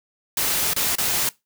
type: noise with dropouts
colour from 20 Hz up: white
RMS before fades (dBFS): -22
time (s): 0.37-1.29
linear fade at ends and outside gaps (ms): 2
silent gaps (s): 0.735-0.763 / 0.954-0.983
effects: noise-tail reverb RT60 0.2 s tail -21 dB re dry